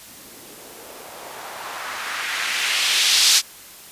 violet noise with low-pass filter sweep, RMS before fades -23 dBFS, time 0.04-3.42 s, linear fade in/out 50 ms, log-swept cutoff 230 to 4900 Hz, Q 1.4, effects white hiss -42 dBFS RMS until 3.91 s + resampled to 32000 Hz

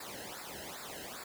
pink noise with flanger, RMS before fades -45 dBFS, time 0-1.24 s, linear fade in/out 5 ms, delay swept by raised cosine 0.32 to 0.88 ms, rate 2.5 Hz, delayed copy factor -1, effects none

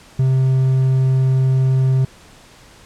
triangle tone, 131.4 Hz, C3, 8 cents sharp, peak -10 dBFS, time 0.19-2.05 s, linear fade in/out 5 ms, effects pink hiss -45 dBFS RMS until 2.85 s + low-pass 9000 Hz 12 dB/octave

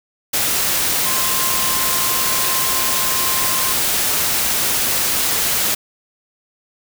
sine tone in noise, 1051 Hz, C6, 7 cents sharp, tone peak -26 dBFS, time 1.05-3.73 s, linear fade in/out 10 ms, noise white, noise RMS -18 dBFS, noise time 0.33-5.75 s, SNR -11 dB, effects none

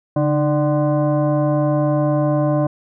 sine tone with frequency modulation, 144.1 Hz, D3, 33 cents flat, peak -14 dBFS, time 0.16-2.67 s, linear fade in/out 5 ms, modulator 448 Hz, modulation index 1.3, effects none

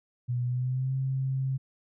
sine tone with pitch glide, 122.7 to 133.03 Hz, B2 to C3, -11 to +29 cents, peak -26 dBFS, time 0.28-1.58 s, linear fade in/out 20 ms, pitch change +140 cents, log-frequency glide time 0.44-0.94 s, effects none

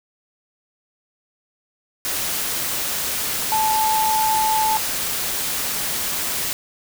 sine tone in noise, 873 Hz, A5, 14 cents flat, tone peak -17 dBFS, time 3.52-4.77 s, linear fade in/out 0 ms, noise white, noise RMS -24 dBFS, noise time 2.05-6.53 s, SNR +4 dB, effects none

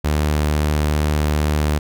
sawtooth tone, 75.2 Hz, D2, 42 cents sharp, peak -12 dBFS, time 0.04-1.79 s, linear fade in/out 10 ms, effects none

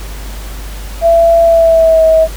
sine tone with pitch glide, 670 to 642.3 Hz, E5 to E5, +28 to -45 cents, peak -4 dBFS, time 1.01-2.28 s, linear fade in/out 50 ms, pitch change -73 cents, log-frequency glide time 1.43-2.04 s, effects added 50 Hz sine -22 dBFS peak until 2.36 s + pink hiss -31 dBFS RMS until 2.36 s

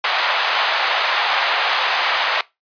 pink band-pass noise, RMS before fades -19 dBFS, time 0.04-2.41 s, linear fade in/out 2 ms, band 720 to 4100 Hz, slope 24 dB/octave, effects noise-tail reverb RT60 0.2 s tail -20 dB re dry + resampled to 11025 Hz

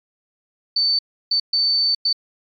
sine tone bursts at uneven times, 4537 Hz, C#8, 39 cents sharp, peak -15 dBFS, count 4, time 0.76-0.99 / 1.31-1.4 / 1.53-1.95 / 2.05-2.13 s, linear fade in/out 5 ms, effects MP3 96 kbps

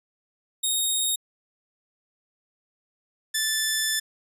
10% pulse tone pair in turn, 3729 / 1754.3 Hz, A#7 / A6, 0 / -6 cents, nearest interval octave + minor second, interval 1306 cents, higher first, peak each -14 dBFS, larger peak neither, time 0.63-1.16 / 3.34-4 s, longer second, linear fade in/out 10 ms, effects resampled to 32000 Hz

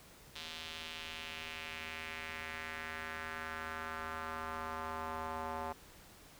square tone with band-pass filter sweep, 79.9 Hz, D#2, 47 cents sharp, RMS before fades -43 dBFS, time 0.35-5.73 s, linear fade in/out 10 ms, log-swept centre 3600 to 880 Hz, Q 2.2, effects pink hiss -58 dBFS RMS until 6.39 s

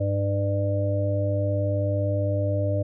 harmonic tone with a mistuned harmonic, 99.5 Hz, G2, 26 cents sharp, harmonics 1 / 3 / 5 / 6, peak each -23 / -32 / -34 / -27 dBFS, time 0-2.83 s, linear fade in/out 10 ms, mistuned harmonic 1, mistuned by +24 cents, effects none

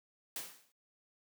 white noise with exponential decay, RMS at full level -38 dBFS, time 0.36-0.72 s, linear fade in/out 2 ms, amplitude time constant 78 ms, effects noise-tail reverb RT60 0.1 s tail -23 dB re dry + high-pass 150 Hz 12 dB/octave

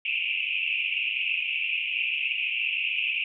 white band-pass noise, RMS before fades -28 dBFS, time 0.05-3.24 s, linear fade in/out 2 ms, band 2400 to 2800 Hz, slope 96 dB/octave, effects none

